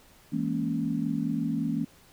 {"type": "chord", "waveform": "sine", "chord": "A# half-diminished seventh", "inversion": "second", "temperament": "equal", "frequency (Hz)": [164.81, 207.7, 233.1, 277.2], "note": ["E3", "G#3", "A#3", "C#4"], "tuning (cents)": [0, 0, 0, 0], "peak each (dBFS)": [-32, -34, -30, -31], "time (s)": [0.32, 1.85], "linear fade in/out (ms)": 10, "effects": ["pink hiss -57 dBFS RMS until 2.12 s"]}